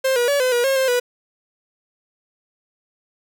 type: tone with pitch steps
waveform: 45% pulse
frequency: 528 / 482.4 / 569 / 509 / 481.3 / 539 / 527 / 490.3 Hz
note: C5 / B4 / C#5 / C5 / B4 / C#5 / C5 / B4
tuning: +16 / -41 / +45 / -48 / -45 / -49 / +12 / -13 cents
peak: -16 dBFS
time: 0.04-1 s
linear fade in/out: 10 ms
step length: 120 ms
effects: none